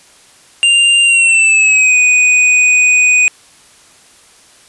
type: tone with pitch glide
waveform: square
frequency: 2791 to 2486 Hz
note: F7 to D#7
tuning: -2 to -2 cents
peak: -7 dBFS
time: 0.63-3.28 s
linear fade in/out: 0 ms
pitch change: -200 cents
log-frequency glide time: 1.03-1.97 s
effects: white hiss -44 dBFS RMS until 4.68 s + resampled to 24000 Hz